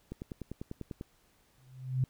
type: click train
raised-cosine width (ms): 3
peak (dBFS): -26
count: 10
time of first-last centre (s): 0.12-1.011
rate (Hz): 10.1
type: tone with exponential growth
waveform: sine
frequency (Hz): 129.4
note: C3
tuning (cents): -19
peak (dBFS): -23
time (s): 1.58-2.04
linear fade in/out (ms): 2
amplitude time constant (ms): 99
effects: pink hiss -68 dBFS RMS until 2.09 s